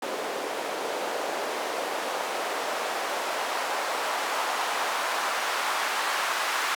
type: noise with band-pass filter sweep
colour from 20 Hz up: white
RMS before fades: -29 dBFS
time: 0.02-6.75 s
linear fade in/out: 5 ms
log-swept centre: 460 to 1200 Hz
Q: 1.2
effects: high-pass 300 Hz 12 dB/octave